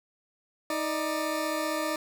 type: tone pair together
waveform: 20% pulse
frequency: 314.7 / 594 Hz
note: D#4 / D5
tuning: +20 / +20 cents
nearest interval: major seventh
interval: 1100 cents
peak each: -26 dBFS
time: 0.7-1.96 s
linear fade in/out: 2 ms
effects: none